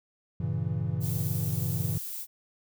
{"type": "chord", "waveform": "triangle", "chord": "G diminished seventh", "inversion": "none", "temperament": "equal", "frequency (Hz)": [98, 116.54, 138.59, 164.81], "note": ["G2", "Bb2", "Db3", "Fb3"], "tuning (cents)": [0, 0, 0, 0], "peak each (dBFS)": -31, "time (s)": [0.4, 1.98], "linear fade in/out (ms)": 5}
{"type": "noise", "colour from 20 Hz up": "violet", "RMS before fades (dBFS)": -37, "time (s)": [1, 2.27], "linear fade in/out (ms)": 50}
{"effects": []}